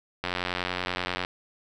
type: click train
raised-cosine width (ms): 0.3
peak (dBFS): -12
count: 92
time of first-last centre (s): 0.24-1.249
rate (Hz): 90.2
effects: none